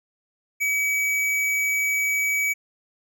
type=tone with hard clipping; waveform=sine; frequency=2278 Hz; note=C#7; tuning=47 cents sharp; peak=-22 dBFS; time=0.6-2.54 s; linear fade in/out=20 ms; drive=14 dB; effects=none